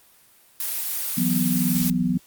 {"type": "noise", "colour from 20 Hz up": "blue", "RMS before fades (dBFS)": -27, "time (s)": [0.6, 1.9], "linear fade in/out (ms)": 2}
{"type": "chord", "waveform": "sine", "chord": "E suspended second", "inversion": "none", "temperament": "equal", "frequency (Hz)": [164.81, 185, 246.9], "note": ["E3", "F#3", "B3"], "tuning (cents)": [0, 0, 0], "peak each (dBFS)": [-26, -23, -23], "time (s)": [1.17, 2.18], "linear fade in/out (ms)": 10}
{"effects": ["white hiss -55 dBFS RMS until 2.26 s", "Opus 32 kbps"]}